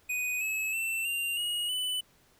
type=tone with pitch steps; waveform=square; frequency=2489 / 2583 / 2680 / 2781 / 2886 / 2994 Hz; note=D#7 / E7 / E7 / F7 / F#7 / F#7; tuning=0 / -36 / +28 / -8 / -44 / +20 cents; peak=-30 dBFS; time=0.09-2.01 s; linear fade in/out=10 ms; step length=320 ms; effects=pink hiss -64 dBFS RMS until 2.39 s